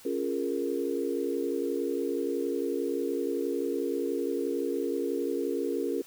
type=chord; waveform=sine; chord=Bb minor seventh; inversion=first; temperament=equal; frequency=277.2 / 349.2 / 415.3 / 466.2 Hz; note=Db4 / F4 / Ab4 / Bb4; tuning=0 / 0 / 0 / 0 cents; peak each=-33 dBFS; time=0.05-6.02 s; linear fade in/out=5 ms; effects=white hiss -53 dBFS RMS until 6.06 s